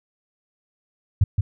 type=tone with echo; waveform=sine; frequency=98 Hz; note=G2; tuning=in tune; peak=-11 dBFS; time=1.21-1.24 s; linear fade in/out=5 ms; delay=170 ms; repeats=1; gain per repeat=-4 dB; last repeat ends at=1.41 s; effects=none